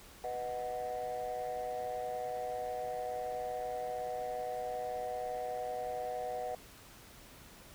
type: chord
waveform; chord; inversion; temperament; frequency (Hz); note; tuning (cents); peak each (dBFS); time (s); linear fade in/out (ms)
sine; B major; none; equal; 493.9 / 622.3 / 740; B4 / D#5 / F#5; 0 / 0 / 0; -39 / -40 / -37; 0.24-6.55; 2
effects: tanh soft clip ceiling -31 dBFS + pink hiss -55 dBFS RMS until 7.74 s